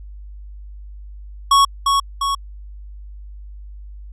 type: tone with echo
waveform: square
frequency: 1108.7 Hz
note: C#6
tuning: in tune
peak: -10 dBFS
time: 1.51-1.65 s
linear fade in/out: 5 ms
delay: 350 ms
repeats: 2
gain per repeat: -4 dB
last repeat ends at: 2.35 s
effects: added 50 Hz sine -33 dBFS peak until 4.12 s + low-pass 10000 Hz 12 dB/octave